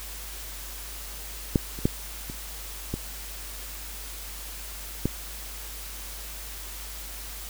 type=clicks; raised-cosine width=3 ms; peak=-6 / -25 / -7 / -23 / -15 / -10 dBFS; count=6; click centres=1.558 / 1.789 / 1.855 / 2.299 / 2.94 / 5.056 s; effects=added 50 Hz sine -40 dBFS peak until 7.49 s + white hiss -40 dBFS RMS until 7.49 s